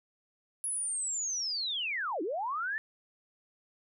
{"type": "linear two-way sweep", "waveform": "sine", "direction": "down then up", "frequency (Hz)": [10630, 293.3, 1807], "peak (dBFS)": -31, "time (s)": [0.64, 2.78], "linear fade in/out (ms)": 0, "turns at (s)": 2.22, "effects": []}